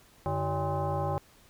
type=tone with frequency modulation; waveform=sine; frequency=329.6 Hz; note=E4; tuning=in tune; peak=-27 dBFS; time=0.26-1.18 s; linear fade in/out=0 ms; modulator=238 Hz; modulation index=2.8; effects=pink hiss -59 dBFS RMS until 1.49 s